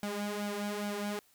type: tone with flanger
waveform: sawtooth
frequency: 205.8 Hz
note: G#3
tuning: 16 cents flat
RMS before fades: -36 dBFS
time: 0.03-1.19 s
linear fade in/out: 0 ms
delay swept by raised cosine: 1.3 to 3.6 ms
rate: 2.4 Hz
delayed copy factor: +0.7
effects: white hiss -66 dBFS RMS until 1.34 s